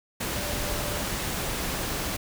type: tone in noise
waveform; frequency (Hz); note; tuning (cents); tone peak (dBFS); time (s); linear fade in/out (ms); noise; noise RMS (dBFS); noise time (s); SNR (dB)
sine; 587.3; D5; 0; -37; 0.36-1.02; 10; pink; -30; 0.2-2.17; -10
effects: none